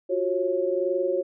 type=tone cluster; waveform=sine; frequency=353.5 / 375.3 / 547 Hz; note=F4 / F#4 / C#5; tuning=+21 / +25 / -23 cents; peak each=-28 / -27 / -25 dBFS; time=0.09-1.23 s; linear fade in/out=20 ms; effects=none